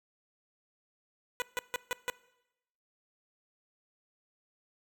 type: tone bursts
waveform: 10% pulse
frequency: 493.9 Hz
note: B4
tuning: in tune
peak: -22 dBFS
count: 5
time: 1.4-2.1 s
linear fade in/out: 0 ms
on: 20 ms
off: 150 ms
effects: noise-tail reverb RT60 0.9 s tail -21 dB re dry